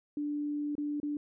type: tone with dropouts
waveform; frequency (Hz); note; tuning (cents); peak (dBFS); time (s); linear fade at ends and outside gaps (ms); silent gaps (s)
sine; 293.7; D4; 0; -31; 0.17-1.17; 2; 0.753-0.78 / 1.001-1.03
effects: none